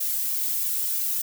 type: noise with flanger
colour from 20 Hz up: violet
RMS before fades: -26 dBFS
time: 0-1.22 s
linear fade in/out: 10 ms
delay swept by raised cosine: 1.7 to 2.39 ms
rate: 3.1 Hz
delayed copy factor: +1
effects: none